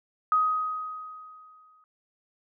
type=tone with exponential decay; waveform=sine; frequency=1256 Hz; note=D#6; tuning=16 cents sharp; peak=-18 dBFS; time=0.32-1.84 s; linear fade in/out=1 ms; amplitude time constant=330 ms; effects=none